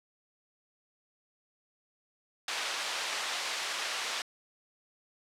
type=band-pass noise; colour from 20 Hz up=white; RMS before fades=-35 dBFS; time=2.48-4.22 s; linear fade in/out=2 ms; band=630 to 4400 Hz; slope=12 dB/octave; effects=low-pass 11000 Hz 12 dB/octave